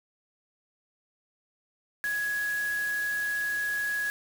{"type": "tone in noise", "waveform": "sine", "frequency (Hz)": 1672, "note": "G#6", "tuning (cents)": 11, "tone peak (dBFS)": -27, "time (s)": [2.04, 4.1], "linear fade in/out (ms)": 0, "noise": "white", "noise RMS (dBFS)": -42, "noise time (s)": [2.04, 4.1], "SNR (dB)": 12, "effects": []}